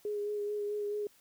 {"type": "tone with vibrato", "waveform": "sine", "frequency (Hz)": 414.6, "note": "G#4", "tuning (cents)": -3, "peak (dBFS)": -32, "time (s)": [0.05, 1.07], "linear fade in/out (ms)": 2, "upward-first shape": "sine", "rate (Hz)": 4.6, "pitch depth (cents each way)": 19, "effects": ["white hiss -64 dBFS RMS until 1.2 s"]}